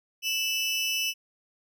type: tone pair together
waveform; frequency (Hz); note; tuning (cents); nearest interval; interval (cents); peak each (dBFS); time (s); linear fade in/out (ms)
30% pulse; 2642 / 2957; E7 / F#7; +3 / -2; major second; 195; -26; 0.22-1.14; 50
effects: none